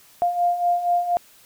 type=beating tone pair; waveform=sine; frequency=698.5 / 702.7 Hz; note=F5 / F5; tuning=0 / +10 cents; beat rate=4.2 Hz; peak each=-25 / -19 dBFS; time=0.22-1.17 s; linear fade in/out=0 ms; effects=white hiss -52 dBFS RMS until 1.45 s